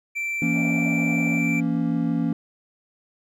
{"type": "tone", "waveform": "triangle", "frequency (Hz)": 2342, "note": "D7", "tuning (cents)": -5, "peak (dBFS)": -23, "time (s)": [0.15, 1.61], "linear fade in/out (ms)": 20}
{"type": "chord", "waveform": "triangle", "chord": "A# diminished", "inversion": "second", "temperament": "just", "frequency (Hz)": [167.82, 233.1, 279.7], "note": ["E3", "A#3", "C#4"], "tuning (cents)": [31, 0, 16], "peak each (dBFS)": -23, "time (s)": [0.42, 2.33], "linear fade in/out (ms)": 2}
{"type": "band-pass noise", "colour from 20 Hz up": "white", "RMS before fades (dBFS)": -39, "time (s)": [0.52, 1.41], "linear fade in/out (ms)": 50, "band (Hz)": [550, 750], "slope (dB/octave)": 48}
{"effects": []}